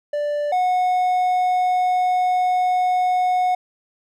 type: tone pair in turn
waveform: triangle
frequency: 587.3 / 730.7 Hz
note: D5 / F#5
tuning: 0 / -22 cents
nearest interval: major third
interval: 378 cents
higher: second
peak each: -18 / -14 dBFS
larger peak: second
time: 0.13-0.52 / 0.52-3.55 s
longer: second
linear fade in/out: 5 ms
effects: none